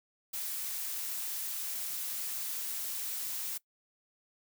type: noise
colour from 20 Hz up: blue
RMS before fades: -37 dBFS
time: 0.33-3.58 s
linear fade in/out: 10 ms
effects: noise-tail reverb RT60 0.1 s tail -21 dB re dry